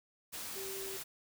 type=tone in noise; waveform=sine; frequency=387.4 Hz; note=G4; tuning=20 cents flat; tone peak=-43 dBFS; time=0.55-0.98 s; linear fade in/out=20 ms; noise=white; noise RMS=-43 dBFS; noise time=0.32-1.04 s; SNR=-3 dB; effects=none